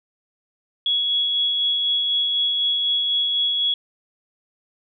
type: tone with tremolo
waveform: sine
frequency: 3351 Hz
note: G#7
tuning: 15 cents sharp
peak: -17 dBFS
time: 0.86-3.74 s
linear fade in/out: 2 ms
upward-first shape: sine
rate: 4 Hz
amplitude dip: 25%
effects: none